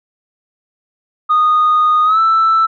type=tone with pitch glide; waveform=sine; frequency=1235 to 1323.6 Hz; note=D#6 to E6; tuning=-13 to +7 cents; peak=-7 dBFS; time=1.29-2.67 s; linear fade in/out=20 ms; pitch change=+120 cents; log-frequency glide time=2.04-2.19 s; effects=tanh soft clip ceiling -6 dBFS